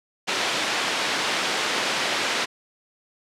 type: band-pass noise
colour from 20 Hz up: white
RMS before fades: -25 dBFS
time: 0.27-2.46 s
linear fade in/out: 20 ms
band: 240 to 3600 Hz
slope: 12 dB/octave
effects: low-pass 10000 Hz 12 dB/octave